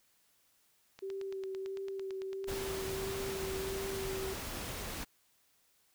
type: click train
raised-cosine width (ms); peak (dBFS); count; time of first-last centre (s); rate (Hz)
0.2; -32; 29; 0.99-4.118; 8.95
type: tone with vibrato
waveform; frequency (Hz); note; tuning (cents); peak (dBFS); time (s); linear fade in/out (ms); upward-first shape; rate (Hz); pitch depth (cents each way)
sine; 386.3; G4; -25; -37; 1.02-4.34; 10; sine; 1.5; 15
type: noise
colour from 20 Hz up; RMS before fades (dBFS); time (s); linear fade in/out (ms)
pink; -41; 2.47-5.05; 20
effects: white hiss -71 dBFS RMS until 5.94 s